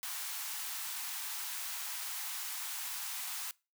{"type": "high-pass noise", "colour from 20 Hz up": "white", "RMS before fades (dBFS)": -40, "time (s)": [0.03, 3.51], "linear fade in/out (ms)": 0, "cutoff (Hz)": 760, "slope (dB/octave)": 48, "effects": ["noise-tail reverb RT60 0.3 s tail -24 dB re dry"]}